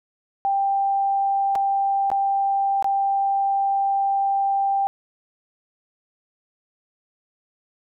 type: tone with dropouts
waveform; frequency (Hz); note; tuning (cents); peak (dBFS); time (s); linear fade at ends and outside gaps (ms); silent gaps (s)
sine; 789; G5; +11; -18; 0.45-4.87; 0; 1.553-1.557 / 2.102-2.116 / 2.825-2.844
effects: none